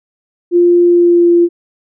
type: tone with pitch glide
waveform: sine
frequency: 349.2 to 344.6 Hz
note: F4 to F4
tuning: 0 to -23 cents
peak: -5 dBFS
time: 0.51-1.49 s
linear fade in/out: 50 ms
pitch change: -23 cents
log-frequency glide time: 0.84-1.31 s
effects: none